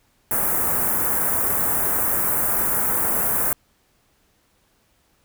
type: band-stop noise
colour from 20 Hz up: white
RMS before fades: -21 dBFS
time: 0.31-3.53 s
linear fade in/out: 2 ms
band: 1600 to 10000 Hz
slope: 24 dB/octave
effects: pink hiss -63 dBFS RMS until 5.24 s